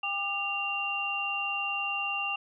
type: tone cluster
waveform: sine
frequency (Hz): 799 / 1197 / 2775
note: G5 / D6 / F7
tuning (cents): +33 / +33 / -12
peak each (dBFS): -36 / -37 / -30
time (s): 0.03-2.36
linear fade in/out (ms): 5
effects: none